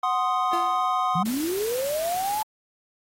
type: chord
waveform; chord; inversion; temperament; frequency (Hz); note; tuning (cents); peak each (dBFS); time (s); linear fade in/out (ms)
triangle; C diminished; second; equal; 740 / 1046.5 / 1244.5; Gb5 / C6 / Eb6; 0 / 0 / 0; -24; 0.03-1.23; 5
type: tone with exponential decay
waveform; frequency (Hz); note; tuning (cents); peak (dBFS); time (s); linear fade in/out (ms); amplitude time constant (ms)
30% pulse; 343.5; F4; -29; -24; 0.53-0.92; 2; 84
type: linear sweep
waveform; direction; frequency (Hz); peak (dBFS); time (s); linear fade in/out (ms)
sine; up; 155.56 to 880; -24; 1.15-2.43; 5
type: noise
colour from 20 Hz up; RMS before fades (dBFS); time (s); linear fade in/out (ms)
white; -35; 1.25-2.43; 10
effects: AAC 48 kbps